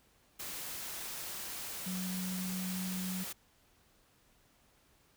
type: tone in noise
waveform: sine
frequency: 185 Hz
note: F#3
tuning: in tune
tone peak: -36 dBFS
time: 1.86-3.24 s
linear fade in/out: 10 ms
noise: white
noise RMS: -42 dBFS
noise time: 0.39-3.33 s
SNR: +3 dB
effects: pink hiss -68 dBFS RMS until 5.16 s